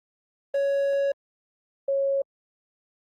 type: tone pair in turn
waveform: triangle / sine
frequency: 557 / 550 Hz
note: C#5 / C#5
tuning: +8 / -14 cents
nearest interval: unison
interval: 22 cents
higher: first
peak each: -19 / -21 dBFS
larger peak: first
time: 0.54-1.12 / 1.88-2.22 s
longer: first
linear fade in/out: 5 ms
effects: Opus 24 kbps